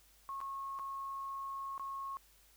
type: tone with dropouts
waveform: sine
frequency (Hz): 1091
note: C#6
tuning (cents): -28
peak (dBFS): -39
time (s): 0.29-2.17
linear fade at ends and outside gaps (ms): 0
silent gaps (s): 0.404-0.413 / 0.789-0.795 / 1.779-1.796
effects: added 50 Hz sine -68 dBFS peak until 2.56 s + white hiss -66 dBFS RMS until 2.56 s